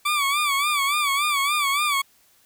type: tone with vibrato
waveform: 20% pulse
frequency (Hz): 1153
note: D6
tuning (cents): -32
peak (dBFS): -15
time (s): 0.05-2.02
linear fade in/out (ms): 10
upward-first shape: sine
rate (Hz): 3.5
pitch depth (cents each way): 90
effects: white hiss -59 dBFS RMS until 2.45 s